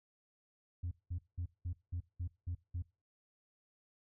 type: tone bursts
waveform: sine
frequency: 87.6 Hz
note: F2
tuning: 6 cents sharp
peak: -34 dBFS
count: 8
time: 0.83-2.824 s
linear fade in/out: 10 ms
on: 83 ms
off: 190 ms
effects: noise-tail reverb RT60 0.3 s tail -22 dB re dry + tanh soft clip ceiling -34 dBFS